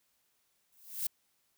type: noise with exponential growth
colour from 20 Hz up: violet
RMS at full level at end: -30 dBFS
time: 0.72-1.07 s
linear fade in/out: 5 ms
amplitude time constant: 76 ms
effects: white hiss -75 dBFS RMS until 1.57 s